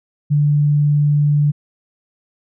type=tone; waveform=sine; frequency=146.83 Hz; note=D3; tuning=in tune; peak=-11 dBFS; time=0.3-1.52 s; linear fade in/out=20 ms; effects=none